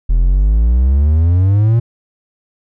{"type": "exponential sweep", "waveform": "triangle", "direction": "up", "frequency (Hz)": [39.85, 118.8], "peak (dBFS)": -6, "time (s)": [0.09, 1.8], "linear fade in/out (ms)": 10, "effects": []}